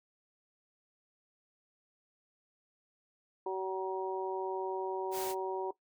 harmonic tone, 189.4 Hz, F#3, 41 cents sharp, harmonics 2 / 3 / 4 / 5, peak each -35 / -44 / -42 / -38 dBFS, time 3.46-5.71 s, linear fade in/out 5 ms
white noise, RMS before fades -42 dBFS, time 5.11-5.35 s, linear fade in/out 50 ms
effects noise-tail reverb RT60 0.1 s tail -17 dB re dry

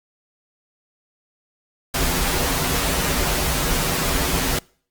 pink noise with comb filter, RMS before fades -21 dBFS, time 1.94-4.59 s, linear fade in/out 5 ms, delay 9.4 ms, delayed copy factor -0.9, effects noise-tail reverb RT60 0.5 s tail -26 dB re dry + Opus 48 kbps

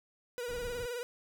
45% pulse tone with vibrato, 484.4 Hz, B4, 34 cents flat, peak -36 dBFS, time 0.38-1.03 s, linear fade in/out 0 ms, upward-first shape sine, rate 19 Hz, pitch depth 54 cents each way
brown noise, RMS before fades -45 dBFS, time 0.48-0.86 s, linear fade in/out 5 ms
effects none

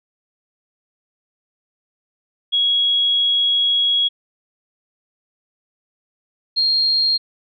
sine tone pair in turn, 3322 / 4225 Hz, G#7 / C8, 0 / +16 cents, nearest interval major third, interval 416 cents, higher second, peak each -14 dBFS, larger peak neither, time 2.52-4.09 / 6.56-7.18 s, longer first, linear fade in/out 20 ms, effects none

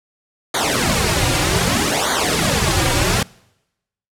pink noise with flanger, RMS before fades -17 dBFS, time 0.54-3.23 s, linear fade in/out 5 ms, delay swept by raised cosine 0.37 to 4.67 ms, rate 0.64 Hz, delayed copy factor -1, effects noise-tail reverb RT60 0.9 s tail -25 dB re dry + low-pass 10000 Hz 12 dB/octave

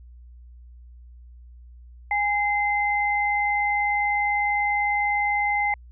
sine tone pair together, 821.9 / 2071 Hz, G#5 / C7, -18 / -18 cents, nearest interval octave + major third, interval 1600 cents, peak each -23 dBFS, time 2.11-5.74 s, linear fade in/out 2 ms, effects added 60 Hz sine -43 dBFS peak until 5.91 s

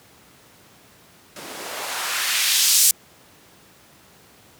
blue noise with band-pass filter sweep, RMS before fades -21 dBFS, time 1.36-2.91 s, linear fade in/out 2 ms, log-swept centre 220 to 7500 Hz, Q 0.96, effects pink hiss -51 dBFS RMS until 4.59 s + high-pass 100 Hz 12 dB/octave

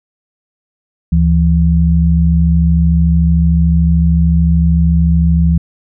sine tone pair together, 73.5 / 166.92 Hz, D2 / E3, +2 / +22 cents, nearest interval octave + major second, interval 1420 cents, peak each -10 dBFS, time 1.12-5.58 s, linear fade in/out 5 ms, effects none

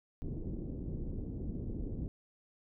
pink low-pass noise, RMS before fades -39 dBFS, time 0.22-2.08 s, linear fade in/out 0 ms, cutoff 370 Hz, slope 24 dB/octave, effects none

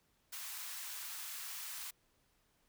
white high-pass noise, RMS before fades -45 dBFS, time 0.32-1.91 s, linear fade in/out 10 ms, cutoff 910 Hz, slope 24 dB/octave, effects pink hiss -75 dBFS RMS until 2.68 s

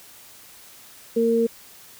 sine tone pair together, 230 / 460 Hz, A#3 / A#4, -23 / -23 cents, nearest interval octave, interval 1200 cents, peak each -22 / -18 dBFS, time 1.16-1.47 s, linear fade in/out 10 ms, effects white hiss -47 dBFS RMS until 1.99 s

